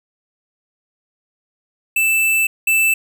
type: tone pair in turn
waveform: square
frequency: 2646 / 2646 Hz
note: E7 / E7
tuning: +6 / +6 cents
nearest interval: unison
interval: 0 cents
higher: neither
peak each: -14 / -13 dBFS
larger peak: second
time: 1.96-2.47 / 2.67-2.94 s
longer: first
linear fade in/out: 5 ms
effects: none